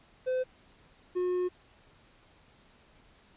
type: tone pair in turn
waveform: triangle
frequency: 512 / 361.1 Hz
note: C5 / F#4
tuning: -38 / -42 cents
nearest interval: tritone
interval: 604 cents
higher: first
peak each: -25 dBFS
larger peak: neither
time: 0.26-0.44 / 1.15-1.49 s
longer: second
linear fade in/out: 20 ms
effects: pink hiss -61 dBFS RMS until 3.36 s + resampled to 8000 Hz